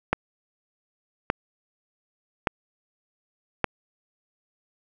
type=click train; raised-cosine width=0.5 ms; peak=-5 dBFS; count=4; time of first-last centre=0.13-3.643 s; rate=0.854 Hz; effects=none